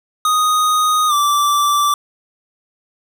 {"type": "tone with pitch glide", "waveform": "square", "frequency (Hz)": [1244, 1167.4], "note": ["D#6", "D6"], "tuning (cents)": [-1, -11], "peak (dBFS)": -13, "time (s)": [0.25, 1.94], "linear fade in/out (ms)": 2, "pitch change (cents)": -110, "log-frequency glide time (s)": [1.08, 1.13], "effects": []}